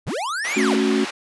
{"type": "linear two-way sweep", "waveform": "square", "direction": "up then down", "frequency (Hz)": [41, 2460, 119.9], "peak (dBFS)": -24, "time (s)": [0.06, 0.77], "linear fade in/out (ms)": 20, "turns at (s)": 0.57}
{"type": "band-pass noise", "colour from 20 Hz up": "white", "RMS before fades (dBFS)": -30, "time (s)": [0.44, 1.11], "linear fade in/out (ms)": 10, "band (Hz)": [530, 3000], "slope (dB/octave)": 12}
{"type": "chord", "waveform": "sine", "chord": "F# minor", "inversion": "first", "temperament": "equal", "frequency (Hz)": [220, 277.2, 370], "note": ["A3", "C#4", "F#4"], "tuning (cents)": [0, 0, 0], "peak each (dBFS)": -21, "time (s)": [0.56, 1.05], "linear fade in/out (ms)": 10}
{"effects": ["resampled to 24000 Hz"]}